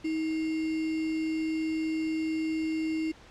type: tone with sample-and-hold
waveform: sine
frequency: 317.3 Hz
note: D#4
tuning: 34 cents sharp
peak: -27 dBFS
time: 0.04-3.12 s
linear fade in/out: 10 ms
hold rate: 2450 Hz
effects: pink hiss -53 dBFS RMS until 3.3 s + low-pass 5000 Hz 12 dB/octave